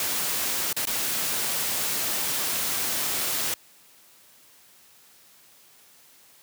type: noise with dropouts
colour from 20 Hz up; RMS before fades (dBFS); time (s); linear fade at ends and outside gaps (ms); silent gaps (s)
white; -27; 0-3.54; 2; 0.729-0.765 / 0.854-0.871
effects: white hiss -55 dBFS RMS until 6.42 s + high-pass 100 Hz 12 dB/octave